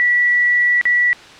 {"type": "tone with dropouts", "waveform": "sine", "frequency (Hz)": 1949, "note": "B6", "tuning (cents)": -23, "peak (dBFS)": -11, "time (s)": [0, 1.13], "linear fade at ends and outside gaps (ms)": 0, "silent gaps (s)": [0.813, 0.854], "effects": ["white hiss -39 dBFS RMS until 1.39 s", "low-pass 4000 Hz 12 dB/octave"]}